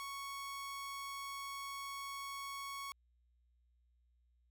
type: tone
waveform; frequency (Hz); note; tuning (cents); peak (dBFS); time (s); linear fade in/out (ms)
sawtooth; 1108.7; C#6; 0; -39; 0-2.92; 0
effects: added 60 Hz sine -70 dBFS peak until 4.5 s